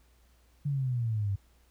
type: exponential sweep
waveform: sine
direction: down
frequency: 146.7 to 96.2 Hz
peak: -27 dBFS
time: 0.65-1.36 s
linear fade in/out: 10 ms
effects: added 60 Hz sine -61 dBFS peak until 1.7 s + pink hiss -68 dBFS RMS until 1.7 s